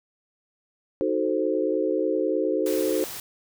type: chord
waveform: sine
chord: D# diminished seventh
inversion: none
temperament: equal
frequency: 311.1 / 370 / 440 / 523.3 Hz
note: D#4 / F#4 / A4 / C5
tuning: 0 / 0 / 0 / 0 cents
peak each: -27 dBFS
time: 1.01-3.04 s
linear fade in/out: 0 ms
type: noise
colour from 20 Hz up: white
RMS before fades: -36 dBFS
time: 2.66-3.2 s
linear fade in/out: 2 ms
effects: none